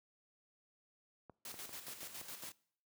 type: clicks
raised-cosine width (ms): 1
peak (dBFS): -39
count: 7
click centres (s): 1.297 / 1.542 / 1.693 / 1.883 / 2.031 / 2.214 / 2.436
type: noise with tremolo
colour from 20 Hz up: white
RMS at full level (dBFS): -47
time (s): 1.45-2.52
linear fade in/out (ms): 2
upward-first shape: square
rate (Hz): 7.2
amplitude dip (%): 55
effects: noise-tail reverb RT60 0.6 s tail -23 dB re dry + high-pass 80 Hz 12 dB/octave